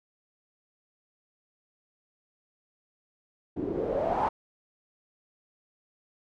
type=noise with low-pass filter sweep; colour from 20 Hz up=white; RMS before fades=-29 dBFS; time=3.56-4.29 s; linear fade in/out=10 ms; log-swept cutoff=300 to 920 Hz; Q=5.7; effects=none